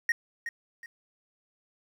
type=tone with echo; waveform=triangle; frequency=1870 Hz; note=A#6; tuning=5 cents sharp; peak=-20 dBFS; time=0.09-0.12 s; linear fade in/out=2 ms; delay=370 ms; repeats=2; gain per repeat=-10 dB; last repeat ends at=0.86 s; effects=10-bit